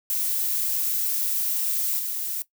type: noise with level steps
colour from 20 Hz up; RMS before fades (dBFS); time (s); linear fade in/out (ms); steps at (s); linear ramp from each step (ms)
violet; -25 / -29; 0.1-2.42; 0; 1.99; 2
effects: noise-tail reverb RT60 0.1 s tail -17 dB re dry